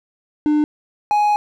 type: tone pair in turn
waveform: triangle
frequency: 300 / 834 Hz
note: D4 / G#5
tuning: +37 / +7 cents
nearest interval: octave + tritone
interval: 1770 cents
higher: second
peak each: -11 dBFS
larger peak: neither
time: 0.46-0.64 / 1.11-1.36 s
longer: second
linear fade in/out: 0 ms
effects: none